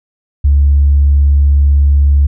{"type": "tone", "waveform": "sine", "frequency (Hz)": 71, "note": "C#2", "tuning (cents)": 42, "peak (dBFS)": -4, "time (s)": [0.44, 2.27], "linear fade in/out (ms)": 10, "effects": ["tanh soft clip ceiling -1 dBFS"]}